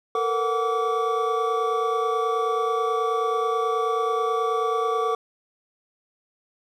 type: tone cluster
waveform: triangle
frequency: 450.6 / 479.9 / 738 / 1152 Hz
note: A4 / B4 / F#5 / D6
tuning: +41 / -50 / -5 / -34 cents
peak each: -23 / -29 / -28 / -23 dBFS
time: 0.15-5.15 s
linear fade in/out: 2 ms
effects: none